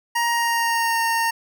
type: tone with pitch glide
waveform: 25% pulse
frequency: 940 to 918 Hz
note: A#5 to A#5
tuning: +14 to -27 cents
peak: -15 dBFS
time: 0.15-1.31 s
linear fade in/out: 10 ms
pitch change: -41 cents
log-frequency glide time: 0.3-0.99 s
effects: none